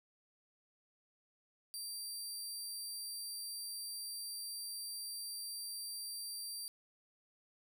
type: tone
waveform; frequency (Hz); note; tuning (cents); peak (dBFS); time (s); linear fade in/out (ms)
20% pulse; 4701; D8; +1; -36; 1.74-6.68; 0
effects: none